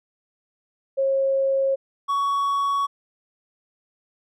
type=tone pair in turn; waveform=sine / triangle; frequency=541 / 1120.2 Hz; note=C#5 / C#6; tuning=-42 / +18 cents; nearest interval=octave + minor second; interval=1260 cents; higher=second; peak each=-18 dBFS; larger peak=neither; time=0.97-1.76 / 2.08-2.87 s; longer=neither; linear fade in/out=20 ms; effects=none